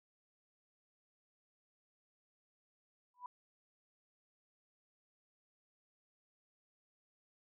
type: tone with exponential growth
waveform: sine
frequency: 987.8 Hz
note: B5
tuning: in tune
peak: -39 dBFS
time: 3.14-3.26 s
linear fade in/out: 2 ms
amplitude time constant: 24 ms
effects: none